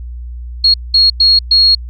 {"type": "tone bursts at uneven times", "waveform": "sine", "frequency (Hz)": 4300, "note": "C8", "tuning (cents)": 47, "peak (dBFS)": -5, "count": 4, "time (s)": [[0.64, 0.74], [0.94, 1.1], [1.2, 1.39], [1.51, 1.75]], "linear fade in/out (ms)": 5, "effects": ["added 60 Hz sine -23 dBFS peak until 1.89 s"]}